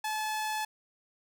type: tone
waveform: sawtooth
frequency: 862 Hz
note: A5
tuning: 36 cents flat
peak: -27 dBFS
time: 0.04-0.65 s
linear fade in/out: 5 ms
effects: 11-bit